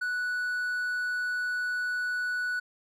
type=tone; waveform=triangle; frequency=1478 Hz; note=F#6; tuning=2 cents flat; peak=-26 dBFS; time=0.01-2.6 s; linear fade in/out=10 ms; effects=none